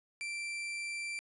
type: tone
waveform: 40% pulse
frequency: 2349 Hz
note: D7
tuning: in tune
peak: -36 dBFS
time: 0.21-1.19 s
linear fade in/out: 0 ms
effects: resampled to 24000 Hz